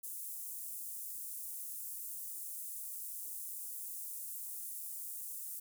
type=high-pass noise; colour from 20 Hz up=pink; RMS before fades=-44 dBFS; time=0.03-5.6 s; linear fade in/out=10 ms; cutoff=9200 Hz; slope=24 dB/octave; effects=none